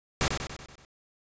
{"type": "noise with echo", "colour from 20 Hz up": "pink", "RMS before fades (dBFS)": -25, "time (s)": [0.21, 0.28], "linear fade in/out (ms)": 0, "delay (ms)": 95, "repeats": 6, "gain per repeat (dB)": -5, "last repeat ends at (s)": 0.85, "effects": ["resampled to 16000 Hz"]}